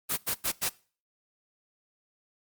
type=noise bursts; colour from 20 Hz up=white; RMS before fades=-28 dBFS; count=4; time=0.09-0.696 s; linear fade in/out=20 ms; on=84 ms; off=90 ms; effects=noise-tail reverb RT60 0.4 s tail -22 dB re dry + Opus 32 kbps